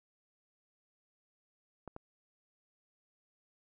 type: clicks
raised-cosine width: 1 ms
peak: -30 dBFS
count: 2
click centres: 1.877 / 1.964 s
effects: none